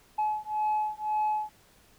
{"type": "beating tone pair", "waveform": "sine", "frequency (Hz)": [852, 853.9], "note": ["G#5", "G#5"], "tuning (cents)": [44, 48], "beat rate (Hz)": 1.9, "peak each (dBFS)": -28, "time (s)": [0.18, 1.5], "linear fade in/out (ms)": 10, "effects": ["tanh soft clip ceiling -22 dBFS", "pink hiss -60 dBFS RMS until 1.98 s"]}